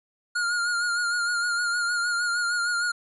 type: tone with vibrato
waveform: square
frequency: 1420 Hz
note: F6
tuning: 28 cents sharp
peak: -24 dBFS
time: 0.35-2.92 s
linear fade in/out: 10 ms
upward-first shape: sine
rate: 6.5 Hz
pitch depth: 37 cents each way
effects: resampled to 24000 Hz